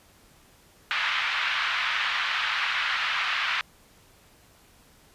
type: band-pass noise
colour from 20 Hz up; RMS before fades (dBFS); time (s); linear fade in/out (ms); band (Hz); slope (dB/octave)
pink; -27; 0.91-3.61; 0; 1200 to 3400; 24
effects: pink hiss -57 dBFS RMS until 5.14 s + resampled to 32000 Hz